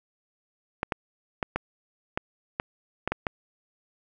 clicks, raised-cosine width 0.5 ms, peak -11 dBFS, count 9, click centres 0.831 / 0.922 / 1.428 / 1.56 / 2.175 / 2.599 / 3.076 / 3.12 / 3.268 s, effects none

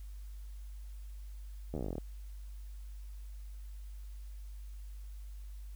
slowing click train, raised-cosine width 2 ms, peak -25 dBFS, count 14, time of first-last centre 1.74-1.982 s, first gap 12 ms, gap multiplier 1.07, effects added 50 Hz sine -43 dBFS peak until 5.75 s + white hiss -66 dBFS RMS until 5.75 s

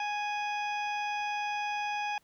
harmonic tone with a mistuned harmonic, 830.6 Hz, G#5, in tune, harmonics 1 / 2 / 3 / 4 / 6 / 7, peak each -32 / -41 / -37 / -46 / -49 / -53 dBFS, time 0-2.18 s, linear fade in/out 2 ms, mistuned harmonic 7, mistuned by +53 cents, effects pink hiss -68 dBFS RMS until 2.23 s

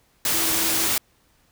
sine tone in noise, 326.4 Hz, E4, 17 cents flat, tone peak -32 dBFS, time 0.34-0.87 s, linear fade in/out 2 ms, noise white, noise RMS -22 dBFS, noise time 0.25-0.98 s, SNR -13 dB, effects pink hiss -62 dBFS RMS until 1.51 s

